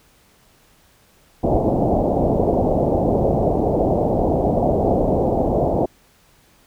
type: low-pass noise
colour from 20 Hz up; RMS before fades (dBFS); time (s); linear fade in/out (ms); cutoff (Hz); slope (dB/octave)
white; -18; 1.43-5.86; 10; 740; 48
effects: pink hiss -55 dBFS RMS until 6.66 s